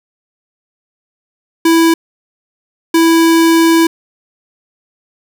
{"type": "tone pair in turn", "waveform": "square", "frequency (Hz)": [329.6, 329.6], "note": ["E4", "E4"], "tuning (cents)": [0, 0], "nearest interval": "unison", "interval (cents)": 0, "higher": "neither", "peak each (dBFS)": -7, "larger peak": "neither", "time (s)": [[1.65, 1.94], [2.94, 3.87]], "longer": "second", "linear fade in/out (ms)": 5, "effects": ["7-bit"]}